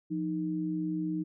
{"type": "tone pair together", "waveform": "sine", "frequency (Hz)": [174.6, 311.1], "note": ["F3", "D#4"], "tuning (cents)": [0, 0], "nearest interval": "minor seventh", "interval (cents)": 1000, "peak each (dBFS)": [-34, -31], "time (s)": [0.1, 1.24], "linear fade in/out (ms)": 20, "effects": []}